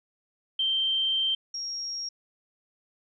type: tone pair in turn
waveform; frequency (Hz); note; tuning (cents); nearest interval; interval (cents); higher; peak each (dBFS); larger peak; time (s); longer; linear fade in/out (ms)
sine; 3136 / 5588; G7 / F8; 0 / 0; minor seventh; 1000; second; -23 / -31; first; 0.59-1.35 / 1.54-2.09; first; 5
effects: none